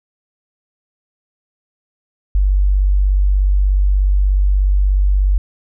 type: tone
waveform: sine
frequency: 48.35 Hz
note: G1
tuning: 23 cents flat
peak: -10 dBFS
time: 2.35-5.38 s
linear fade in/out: 0 ms
effects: none